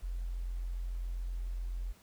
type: tone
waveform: sine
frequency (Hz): 43.65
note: F1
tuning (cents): 0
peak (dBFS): -34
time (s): 0.02-1.93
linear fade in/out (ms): 20
effects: pink hiss -62 dBFS RMS until 2.02 s